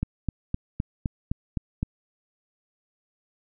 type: click train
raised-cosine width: 5 ms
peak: -13 dBFS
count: 8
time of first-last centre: 0.03-1.829 s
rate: 3.89 Hz
effects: none